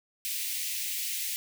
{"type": "high-pass noise", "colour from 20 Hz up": "white", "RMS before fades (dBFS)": -33, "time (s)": [0.25, 1.36], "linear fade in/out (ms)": 0, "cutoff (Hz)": 2000, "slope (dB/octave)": 48, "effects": []}